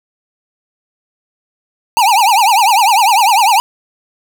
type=tone with vibrato; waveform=square; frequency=864 Hz; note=A5; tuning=32 cents flat; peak=-8 dBFS; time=1.97-3.6 s; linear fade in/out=0 ms; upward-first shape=triangle; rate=10 Hz; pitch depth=250 cents each way; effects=none